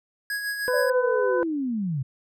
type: tone with tremolo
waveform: square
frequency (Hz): 1661.2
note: G#6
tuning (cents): 0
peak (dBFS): -26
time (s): 0.3-0.9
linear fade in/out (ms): 2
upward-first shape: sine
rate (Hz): 6.6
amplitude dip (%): 45
type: harmonic tone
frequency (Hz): 502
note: B4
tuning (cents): +28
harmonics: 1 / 2 / 3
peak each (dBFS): -22 / -30 / -31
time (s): 0.68-1.43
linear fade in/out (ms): 0
type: linear sweep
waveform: sine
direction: down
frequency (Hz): 591 to 123.47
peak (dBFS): -24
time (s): 0.73-2.03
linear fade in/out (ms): 10
effects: none